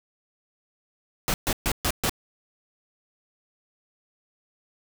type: noise bursts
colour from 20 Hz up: pink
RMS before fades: -24 dBFS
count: 5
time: 1.28-2.095 s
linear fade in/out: 0 ms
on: 59 ms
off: 130 ms
effects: none